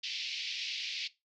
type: band-pass noise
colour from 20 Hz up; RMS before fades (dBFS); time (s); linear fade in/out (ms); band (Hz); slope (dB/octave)
pink; -38; 0.03-1.08; 10; 2300 to 5300; 48
effects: noise-tail reverb RT60 0.2 s tail -17 dB re dry